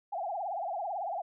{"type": "tone with vibrato", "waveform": "sine", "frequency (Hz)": 740, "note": "F#5", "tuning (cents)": 0, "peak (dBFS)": -32, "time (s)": [0.12, 1.22], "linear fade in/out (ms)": 10, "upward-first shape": "triangle", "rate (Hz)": 18, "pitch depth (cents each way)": 240, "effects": []}